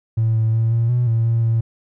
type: tone with pitch steps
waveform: triangle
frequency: 112.4 / 111.2 / 113.1 / 115.5 / 122.2 / 114 / 115.2 / 113.9 Hz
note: A2 / A2 / A2 / A#2 / B2 / A#2 / A#2 / A#2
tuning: +37 / +19 / +48 / -16 / -18 / -38 / -20 / -40 cents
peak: -11 dBFS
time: 0.17-1.61 s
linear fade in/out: 10 ms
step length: 180 ms
effects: tanh soft clip ceiling -11 dBFS